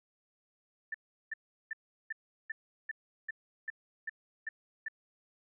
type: tone bursts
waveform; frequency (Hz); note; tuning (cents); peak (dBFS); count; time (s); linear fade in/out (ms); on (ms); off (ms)
sine; 1776; A6; +16; -34; 11; 0.92-4.884; 5; 24; 370
effects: none